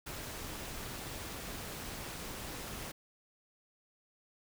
pink noise with amplitude modulation, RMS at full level -41 dBFS, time 0.06-2.92 s, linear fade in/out 10 ms, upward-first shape sine, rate 292 Hz, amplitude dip 45%, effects none

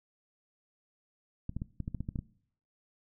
clicks, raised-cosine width 5 ms, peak -23 dBFS, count 10, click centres 1.494 / 1.566 / 1.619 / 1.803 / 1.879 / 1.947 / 2.006 / 2.089 / 2.158 / 2.19 s, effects noise-tail reverb RT60 0.6 s tail -20 dB re dry

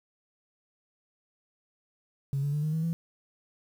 sine tone with pitch steps, 138.2 / 143.4 / 148.81 / 154.41 / 160.22 / 166.26 Hz, C#3 / D3 / D3 / D#3 / E3 / E3, -5 / -41 / +23 / -13 / -49 / +15 cents, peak -25 dBFS, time 2.33-2.93 s, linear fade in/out 0 ms, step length 100 ms, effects tanh soft clip ceiling -22 dBFS + 9-bit

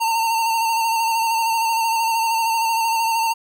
square tone with vibrato, 908 Hz, A#5, 46 cents flat, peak -18 dBFS, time 0-3.34 s, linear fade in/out 20 ms, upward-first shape square, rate 13 Hz, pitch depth 25 cents each way, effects none

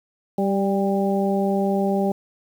harmonic tone with a mistuned harmonic, 196 Hz, G3, in tune, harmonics 1 / 2 / 3 / 4, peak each -21 / -24 / -26 / -27 dBFS, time 0.38-2.12 s, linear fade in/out 5 ms, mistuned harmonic 4, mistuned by +24 cents, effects 8-bit

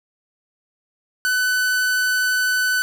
45% pulse tone, 1502 Hz, F#6, 26 cents sharp, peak -17 dBFS, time 1.25-2.82 s, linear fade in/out 0 ms, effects none

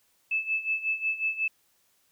sine tone with tremolo, 2619 Hz, E7, 12 cents flat, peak -23 dBFS, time 0.31-1.48 s, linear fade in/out 5 ms, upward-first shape sine, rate 5.5 Hz, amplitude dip 80%, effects white hiss -68 dBFS RMS until 2.11 s

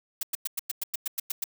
blue noise bursts, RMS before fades -29 dBFS, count 11, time 0.21-1.441 s, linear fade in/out 5 ms, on 21 ms, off 100 ms, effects none

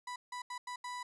35% pulse tone bursts at uneven times, 987.8 Hz, B5, in tune, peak -38 dBFS, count 5, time 0.07-0.16 / 0.32-0.42 / 0.5-0.58 / 0.67-0.76 / 0.84-1.03 s, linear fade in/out 5 ms, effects resampled to 22050 Hz

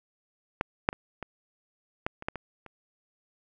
clicks, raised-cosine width 0.5 ms, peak -11 / -6 / -23 / -21 / -13 / -25 / -14 / -21 / -30 dBFS, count 9, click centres 0.611 / 0.889 / 0.929 / 1.227 / 2.065 / 2.224 / 2.285 / 2.357 / 2.663 s, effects none

